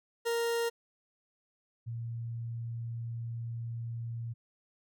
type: tone pair in turn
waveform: 40% pulse / sine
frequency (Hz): 466.2 / 116.27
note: A#4 / A#2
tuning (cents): 0 / -4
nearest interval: 2 octaves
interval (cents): 2404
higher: first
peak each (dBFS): -28 / -35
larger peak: first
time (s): 0.25-0.7 / 1.86-4.34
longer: second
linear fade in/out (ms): 20
effects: none